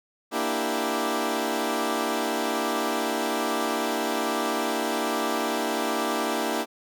15% pulse chord, E half-diminished seventh, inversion second, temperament equal, 233.1 / 293.7 / 329.6 / 392 Hz, Bb3 / D4 / E4 / G4, 0 / 0 / 0 / 0 cents, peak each -24 dBFS, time 0.31-6.66 s, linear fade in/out 50 ms, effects none

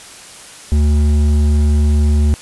sine tone with hard clipping, 74 Hz, D2, 14 cents sharp, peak -11 dBFS, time 0.72-2.34 s, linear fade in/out 0 ms, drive 8 dB, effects white hiss -36 dBFS RMS until 2.41 s + resampled to 24000 Hz

